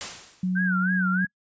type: noise with exponential decay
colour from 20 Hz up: white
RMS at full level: -30 dBFS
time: 0.01-0.61 s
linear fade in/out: 0 ms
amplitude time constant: 130 ms
type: tone with pitch glide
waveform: sine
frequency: 183.7 to 184.98 Hz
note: F#3 to F#3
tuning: -12 to 0 cents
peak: -22 dBFS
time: 0.43-1.25 s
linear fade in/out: 5 ms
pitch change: +12 cents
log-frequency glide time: 0.57-0.99 s
type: tone with vibrato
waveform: sine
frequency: 1507 Hz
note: F#6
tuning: 31 cents sharp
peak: -24 dBFS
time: 0.55-1.27 s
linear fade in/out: 20 ms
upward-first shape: sine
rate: 3.2 Hz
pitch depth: 170 cents each way
effects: noise-tail reverb RT60 0.1 s tail -26 dB re dry + resampled to 16000 Hz